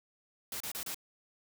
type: noise bursts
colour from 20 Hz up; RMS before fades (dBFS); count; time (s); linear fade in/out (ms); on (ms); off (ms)
white; -39; 4; 0.52-0.945; 2; 83; 31
effects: none